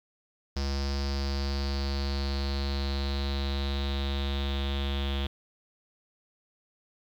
square tone with low-pass filter sweep, 69.3 Hz, C#2, in tune, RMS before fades -30 dBFS, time 0.56-5.27 s, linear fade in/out 5 ms, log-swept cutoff 5100 to 3400 Hz, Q 7.5, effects 9-bit

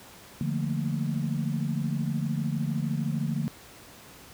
sine chord, Bb major seventh, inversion first, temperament equal with one note detuned, 146.83 / 173.21 / 220 / 233.1 Hz, D3 / F3 / A3 / Bb3, 0 / -14 / 0 / 0 cents, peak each -29 / -32 / -33 / -34 dBFS, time 0.41-3.48 s, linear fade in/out 0 ms, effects pink hiss -49 dBFS RMS until 4.33 s + high-pass 60 Hz 12 dB/octave

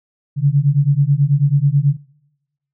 sine beating tone pair, 137.5 / 146.7 Hz, C#3 / D3, -14 / -2 cents, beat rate 9.2 Hz, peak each -14 / -14 dBFS, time 0.36-1.97 s, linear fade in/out 50 ms, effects noise-tail reverb RT60 1.0 s tail -26 dB re dry

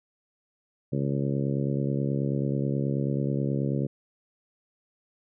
harmonic tone, 69.3 Hz, C#2, in tune, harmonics 2 / 3 / 4 / 5 / 6 / 7 / 8, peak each -27 / -31 / -33 / -35 / -37 / -38 / -39 dBFS, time 0.92-3.87 s, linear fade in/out 10 ms, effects none

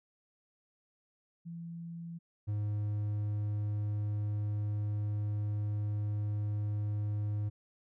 sine / triangle tone pair in turn, 168.5 / 104.35 Hz, E3 / G#2, +38 / +9 cents, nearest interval minor sixth, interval 829 cents, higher first, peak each -40 / -29 dBFS, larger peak second, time 1.45-2.19 / 2.47-7.5 s, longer second, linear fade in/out 20 ms, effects none

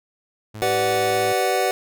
sawtooth tone with vibrato, 107.5 Hz, A2, 40 cents flat, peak -29 dBFS, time 0.54-1.33 s, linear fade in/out 10 ms, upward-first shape sine, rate 3.4 Hz, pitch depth 11 cents each way
square chord, G major seventh, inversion none, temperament equal with one note detuned, 384.2 / 493.9 / 587.3 / 740 Hz, G4 / B4 / D5 / F#5, -35 / 0 / 0 / 0 cents, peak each -25 / -25 / -27 / -23 dBFS, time 0.62-1.71 s, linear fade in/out 0 ms
effects none

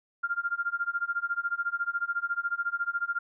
sine tone with tremolo, 1396.9 Hz, F6, in tune, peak -24 dBFS, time 0.23-3.19 s, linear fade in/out 10 ms, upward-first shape sine, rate 14 Hz, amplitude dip 95%, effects none

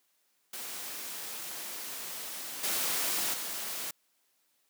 white noise with level steps, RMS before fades -40 / -31 / -37 dBFS, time 0.53-3.91 s, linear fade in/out 5 ms, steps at 2.63 / 3.33 s, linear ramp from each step 10 ms, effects white hiss -73 dBFS RMS until 4.69 s + high-pass 200 Hz 12 dB/octave

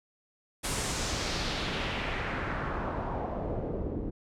pink noise with low-pass filter sweep, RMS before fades -33 dBFS, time 0.63-4.11 s, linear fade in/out 20 ms, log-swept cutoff 10000 to 340 Hz, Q 1.7, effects none

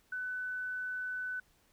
sine tone, 1500 Hz, F#6, 23 cents sharp, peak -35 dBFS, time 0.12-1.4 s, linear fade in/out 5 ms, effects pink hiss -69 dBFS RMS until 1.72 s

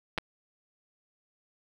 clicks, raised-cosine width 0.3 ms, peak -14 dBFS, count 2, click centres 0.178 / 0.184 s, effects 8-bit

